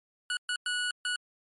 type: tone bursts at uneven times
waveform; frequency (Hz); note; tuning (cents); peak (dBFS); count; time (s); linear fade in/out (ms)
25% pulse; 1468; F#6; -14; -25; 4; 0.3-0.37 / 0.49-0.56 / 0.66-0.91 / 1.05-1.16; 2
effects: MP3 48 kbps